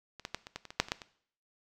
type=clicks; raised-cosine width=0.2 ms; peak=-29 / -19 / -16 / -26 / -20 / -28 / -26 / -6 / -26 / -12 / -26 dBFS; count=11; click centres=0.197 / 0.251 / 0.346 / 0.469 / 0.56 / 0.653 / 0.705 / 0.8 / 0.885 / 0.919 / 1.018 s; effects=noise-tail reverb RT60 0.6 s tail -18 dB re dry